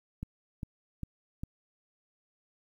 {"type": "click train", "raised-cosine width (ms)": 5, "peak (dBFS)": -24, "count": 4, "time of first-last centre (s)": [0.23, 1.435], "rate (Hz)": 2.49, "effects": ["10-bit"]}